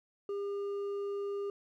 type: tone with hard clipping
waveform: sine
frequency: 402 Hz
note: G4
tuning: 44 cents sharp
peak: -35 dBFS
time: 0.29-1.5 s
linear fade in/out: 2 ms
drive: 4 dB
effects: none